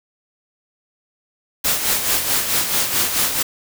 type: noise with tremolo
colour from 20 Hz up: white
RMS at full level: -17 dBFS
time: 1.64-3.43 s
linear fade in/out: 10 ms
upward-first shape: sine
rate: 4.6 Hz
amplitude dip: 55%
effects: none